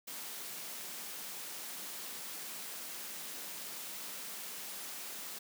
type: high-pass noise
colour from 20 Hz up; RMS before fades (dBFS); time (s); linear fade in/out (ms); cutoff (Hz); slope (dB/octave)
white; -44; 0.07-5.39; 10; 150; 96
effects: none